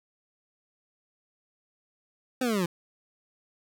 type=linear sweep; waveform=25% pulse; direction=down; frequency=263.2 to 164.81 Hz; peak=-21 dBFS; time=2.41-2.66 s; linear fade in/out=5 ms; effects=none